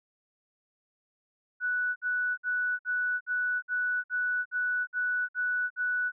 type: tone bursts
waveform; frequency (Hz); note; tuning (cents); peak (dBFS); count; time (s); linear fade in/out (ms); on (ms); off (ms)
sine; 1480; F#6; 0; -26; 11; 1.6-6.12; 50; 360; 56
effects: none